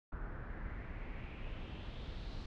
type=noise with low-pass filter sweep; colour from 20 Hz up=brown; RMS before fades=-44 dBFS; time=0.12-2.46 s; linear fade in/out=5 ms; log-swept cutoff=1400 to 4400 Hz; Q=3.3; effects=none